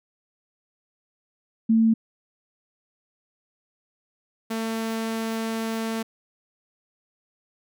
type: tone pair in turn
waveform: sine / sawtooth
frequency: 224.4 / 224.4 Hz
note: A3 / A3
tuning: +34 / +34 cents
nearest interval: unison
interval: 0 cents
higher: neither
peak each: -15 / -22 dBFS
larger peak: first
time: 1.69-1.94 / 4.5-6.03 s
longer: second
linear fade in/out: 10 ms
effects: none